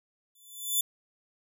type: tone with exponential growth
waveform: 5% pulse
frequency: 3500 Hz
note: A7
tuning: 10 cents flat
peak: -14 dBFS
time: 0.35-0.81 s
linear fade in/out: 5 ms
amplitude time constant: 100 ms
effects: none